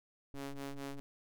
sawtooth ring-modulated tone, 138.59 Hz, C#3, in tune, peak -34 dBFS, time 0.34-1 s, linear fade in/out 0 ms, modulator 141 Hz, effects none

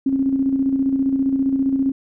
sine tone with tremolo, 270 Hz, C#4, 45 cents flat, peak -14 dBFS, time 0.06-1.92 s, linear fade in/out 5 ms, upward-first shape square, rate 15 Hz, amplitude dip 45%, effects none

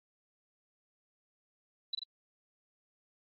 sine tone with echo, 3961 Hz, B7, 4 cents sharp, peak -31 dBFS, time 1.93-1.95 s, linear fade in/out 5 ms, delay 43 ms, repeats 2, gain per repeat -3 dB, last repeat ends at 2.036 s, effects AAC 48 kbps

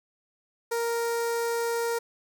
sawtooth tone with notch filter, 466.2 Hz, A#4, in tune, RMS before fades -28 dBFS, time 0.71-1.99 s, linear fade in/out 10 ms, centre 3000 Hz, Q 1.2, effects none

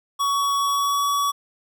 square tone with pitch glide, 1124 to 1134.4 Hz, C#6 to C#6, +24 to +40 cents, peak -20 dBFS, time 0.19-1.32 s, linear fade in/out 20 ms, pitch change +16 cents, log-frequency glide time 0.69-1.05 s, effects none

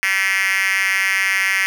5% pulse tone with high-pass filter, 192.7 Hz, G3, 29 cents flat, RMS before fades -18 dBFS, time 0.03-1.66 s, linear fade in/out 0 ms, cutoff 2000 Hz, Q 4, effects none

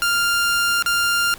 sawtooth tone with dropouts, 1396.9 Hz, F6, in tune, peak -13 dBFS, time 0.02-1.34 s, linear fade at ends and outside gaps 0 ms, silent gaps 0.824-0.861 s, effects pink hiss -41 dBFS RMS until 1.38 s

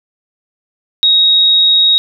sine tone, 3777 Hz, A#7, 22 cents sharp, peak -6 dBFS, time 1.03-1.98 s, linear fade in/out 0 ms, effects none

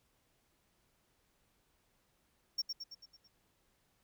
triangle tone with echo, 5500 Hz, F8, 27 cents flat, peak -30 dBFS, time 2.58-2.62 s, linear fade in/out 10 ms, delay 110 ms, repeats 6, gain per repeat -5 dB, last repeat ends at 3.28 s, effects pink hiss -75 dBFS RMS until 4.03 s

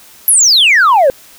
sine exponential sweep, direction down, 11840 to 507 Hz, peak -3 dBFS, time 0.28-1.1 s, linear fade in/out 0 ms, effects tanh soft clip ceiling -3 dBFS + white hiss -40 dBFS RMS until 1.38 s

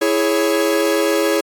45% pulse chord, C# minor, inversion first, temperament equal with one note detuned, 329.6 / 417.2 / 554.4 Hz, E4 / G#4 / C#5, 0 / +8 / 0 cents, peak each -19 dBFS, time 0.01-1.41 s, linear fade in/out 10 ms, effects AAC 64 kbps

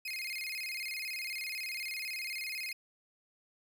30% pulse tone with vibrato, 2314 Hz, D7, 26 cents flat, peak -34 dBFS, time 0.05-2.73 s, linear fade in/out 5 ms, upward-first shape square, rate 18 Hz, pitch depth 150 cents each way, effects none

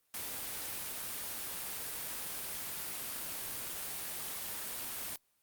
white noise, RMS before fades -40 dBFS, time 0.14-5.16 s, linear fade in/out 2 ms, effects white hiss -75 dBFS RMS until 5.42 s + Opus 32 kbps

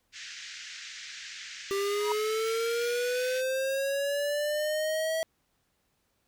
pink band-pass noise, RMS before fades -43 dBFS, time 0.12-3.43 s, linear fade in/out 50 ms, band 1600 to 6900 Hz, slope 48 dB/octave
square linear sweep, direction up, 392 to 650 Hz, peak -28 dBFS, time 1.71-5.23 s, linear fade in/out 0 ms
sine tone with exponential growth, 960 Hz, B5, 49 cents flat, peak -25 dBFS, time 1.95-2.12 s, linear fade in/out 1 ms, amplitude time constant 35 ms
effects pink hiss -74 dBFS RMS until 6.27 s

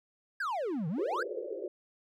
triangle exponential two-way sweep, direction down then up, 1689 to 147.6 to 1689 Hz, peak -29 dBFS, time 0.4-1.23 s, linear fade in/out 5 ms, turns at 0.88 s
pink band-pass noise, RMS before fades -38 dBFS, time 0.98-1.68 s, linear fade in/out 5 ms, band 350 to 570 Hz, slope 96 dB/octave
effects none

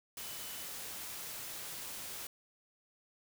sine tone in noise, 2987 Hz, F#7, 16 cents sharp, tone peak -54 dBFS, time 0.18-0.65 s, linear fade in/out 2 ms, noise white, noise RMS -44 dBFS, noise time 0.17-2.27 s, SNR -13 dB, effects none

